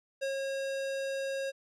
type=tone with ADSR envelope; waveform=square; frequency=543 Hz; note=C#5; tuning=36 cents flat; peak=-31 dBFS; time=0.21-1.52 s; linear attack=20 ms; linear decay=120 ms; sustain=-2 dB; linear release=30 ms; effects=low-pass 8000 Hz 12 dB/octave